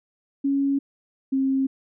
sine tone pair in turn, 277.2 / 267.9 Hz, C#4 / C4, 0 / +41 cents, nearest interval minor second, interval 59 cents, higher first, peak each -19 dBFS, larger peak neither, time 0.44-0.79 / 1.32-1.67 s, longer neither, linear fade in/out 10 ms, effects none

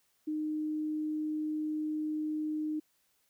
sine tone, 307.1 Hz, D#4, 23 cents flat, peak -31 dBFS, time 0.27-2.8 s, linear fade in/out 10 ms, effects white hiss -73 dBFS RMS until 3.29 s

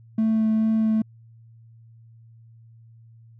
triangle tone with vibrato, 220 Hz, A3, in tune, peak -15 dBFS, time 0.18-1.02 s, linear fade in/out 5 ms, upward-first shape sine, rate 2.3 Hz, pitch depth 9 cents each way, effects tanh soft clip ceiling -13 dBFS + added 114 Hz sine -47 dBFS peak until 3.39 s

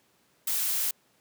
blue noise, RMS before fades -28 dBFS, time 0.47-0.91 s, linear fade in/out 5 ms, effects pink hiss -66 dBFS RMS until 1.2 s + high-pass 150 Hz 12 dB/octave

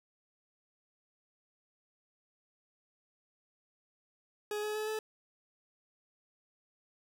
40% pulse tone with pitch steps, 419.1 / 424 / 428.9 / 433.9 Hz, G#4 / G#4 / A4 / A4, +16 / +36 / -44 / -24 cents, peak -33 dBFS, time 4.51-4.99 s, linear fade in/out 2 ms, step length 120 ms, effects none

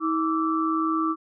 sine tone cluster, 320.6 / 1163 / 1321 Hz, E4 / D6 / E6, -48 / -17 / +3 cents, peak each -24 / -25 / -32 dBFS, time 0-1.16 s, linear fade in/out 50 ms, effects none

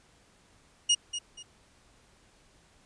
25% pulse tone with echo, 2870 Hz, F7, 47 cents sharp, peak -17 dBFS, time 0.89-0.95 s, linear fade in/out 10 ms, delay 240 ms, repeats 2, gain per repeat -11 dB, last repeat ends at 1.43 s, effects pink hiss -62 dBFS RMS until 2.85 s + resampled to 22050 Hz

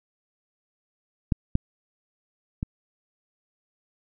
clicks, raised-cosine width 5 ms, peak -8 / -8 / -15 dBFS, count 3, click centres 1.322 / 1.554 / 2.629 s, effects none

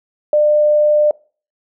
sine tone, 599 Hz, D5, 34 cents sharp, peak -9 dBFS, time 0.33-1.11 s, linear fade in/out 2 ms, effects noise-tail reverb RT60 0.4 s tail -23 dB re dry

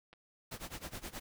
clicks, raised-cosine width 0.3 ms, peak -38 / -45 dBFS, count 2, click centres 0.13 / 0.136 s
pink noise with tremolo, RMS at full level -42 dBFS, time 0.51-1.2 s, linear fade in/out 10 ms, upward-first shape sine, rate 9.5 Hz, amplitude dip 90%
effects none

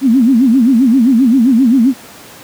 sine tone with vibrato, 246.9 Hz, B3, in tune, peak -5 dBFS, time 0.01-1.94 s, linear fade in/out 50 ms, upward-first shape sine, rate 7.6 Hz, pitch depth 200 cents each way, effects pink hiss -35 dBFS RMS until 2.43 s + high-pass 150 Hz 12 dB/octave

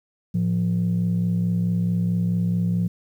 sine tone pair together, 110 / 174.61 Hz, A2 / F3, 0 / 0 cents, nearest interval minor sixth, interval 800 cents, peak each -23 / -19 dBFS, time 0.34-2.88 s, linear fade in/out 10 ms, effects tanh soft clip ceiling -15 dBFS + 9-bit

